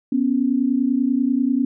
sine tone pair together, 246.2 / 276.4 Hz, B3 / C#4, -5 / -5 cents, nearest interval major second, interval 200 cents, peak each -19 dBFS, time 0.12-1.65 s, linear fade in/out 5 ms, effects none

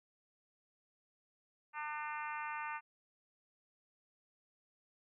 harmonic tone, 300 Hz, D4, 37 cents sharp, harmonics 3 / 4 / 5 / 6 / 7 / 8 / 9, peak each -43 / -45 / -47 / -49 / -50 / -51 / -52 dBFS, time 1.73-2.81 s, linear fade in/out 50 ms, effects none

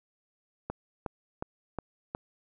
click train, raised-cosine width 1 ms, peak -19 dBFS, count 5, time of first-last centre 0.7-2.149 s, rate 2.76 Hz, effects none

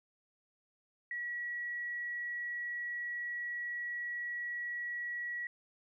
sine tone, 1926 Hz, B6, 44 cents flat, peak -36 dBFS, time 1.11-5.47 s, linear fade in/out 2 ms, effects 13-bit

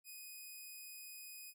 5% pulse tone, 2495 Hz, D#7, 4 cents sharp, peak -40 dBFS, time 0.04-1.54 s, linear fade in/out 50 ms, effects none

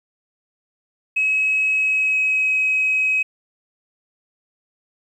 sine tone with pitch glide, 2561 to 2542 Hz, D#7 to D#7, +49 to +36 cents, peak -15 dBFS, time 1.16-3.23 s, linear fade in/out 10 ms, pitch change -13 cents, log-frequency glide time 1.72-2.54 s, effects tanh soft clip ceiling -11 dBFS + 9-bit

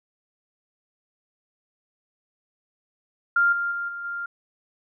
sine tone with level steps, 1396.9 Hz, F6, in tune, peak -16 / -23 / -26 / -31 / -28 dBFS, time 3.36-4.26 s, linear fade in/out 5 ms, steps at 3.52 / 3.71 / 3.88 / 4.04 s, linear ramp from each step 10 ms, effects none

